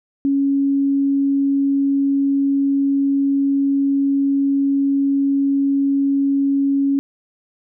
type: tone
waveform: sine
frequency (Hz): 277.2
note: C#4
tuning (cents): 0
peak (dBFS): -14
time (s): 0.25-6.99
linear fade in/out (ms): 0
effects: none